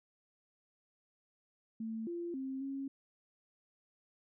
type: tone with pitch steps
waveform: sine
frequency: 223.2 / 343.9 / 265.7 / 272.8 Hz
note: A3 / F4 / C4 / C#4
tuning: +25 / -27 / +27 / -28 cents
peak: -37 dBFS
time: 1.8-2.88 s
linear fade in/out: 5 ms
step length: 270 ms
effects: none